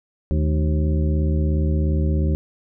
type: harmonic tone with a mistuned harmonic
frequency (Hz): 77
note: D#2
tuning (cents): -17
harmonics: 1 / 2 / 3 / 4 / 5 / 7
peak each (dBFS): -18 / -24 / -28 / -30 / -32 / -35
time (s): 0.31-2.35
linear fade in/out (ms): 0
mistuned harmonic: 3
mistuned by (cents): -110
effects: none